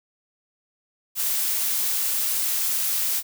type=noise; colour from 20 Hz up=blue; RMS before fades=-24 dBFS; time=1.15-3.23 s; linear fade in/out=50 ms; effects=none